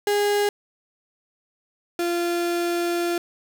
35% pulse tone pair in turn, 410.4 / 345.5 Hz, G#4 / F4, -21 / -19 cents, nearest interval minor third, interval 298 cents, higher first, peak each -17 / -20 dBFS, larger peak first, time 0.07-0.49 / 1.99-3.18 s, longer second, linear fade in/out 2 ms, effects none

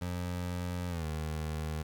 25% pulse tone with pitch glide, 88.9 to 77.84 Hz, F2 to D#2, +31 to +1 cents, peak -30 dBFS, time 0.01-1.83 s, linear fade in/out 10 ms, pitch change -230 cents, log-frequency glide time 0.89-1.06 s, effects 10-bit

